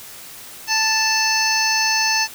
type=harmonic tone; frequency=880 Hz; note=A5; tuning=in tune; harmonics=1 / 2 / 3 / 5 / 6 / 7; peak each=-23 / -23 / -23 / -23 / -23 / -23 dBFS; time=0.67-2.28 s; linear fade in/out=50 ms; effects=white hiss -38 dBFS RMS until 2.34 s